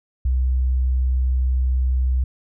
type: tone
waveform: sine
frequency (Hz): 63.8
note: C2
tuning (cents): -43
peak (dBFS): -16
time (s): 0.25-2.24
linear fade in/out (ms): 5
effects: none